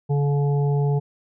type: harmonic tone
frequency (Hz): 142.9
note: D3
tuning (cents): -47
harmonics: 1 / 3 / 5 / 6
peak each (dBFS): -18 / -27 / -35 / -36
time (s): 0.09-1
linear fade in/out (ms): 20
effects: none